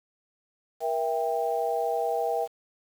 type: chord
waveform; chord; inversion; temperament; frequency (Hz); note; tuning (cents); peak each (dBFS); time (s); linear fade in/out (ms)
sine; E diminished; second; just; 474.7 / 659.3 / 791.1; Bb4 / E5 / G5; +31 / 0 / +16; -29 / -29 / -29; 0.8-2.48; 50
effects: 8-bit